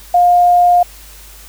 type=tone; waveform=sine; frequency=708 Hz; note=F5; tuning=23 cents sharp; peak=-6 dBFS; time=0.14-0.83 s; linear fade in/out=5 ms; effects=added 50 Hz sine -38 dBFS peak until 1.48 s + white hiss -39 dBFS RMS until 1.48 s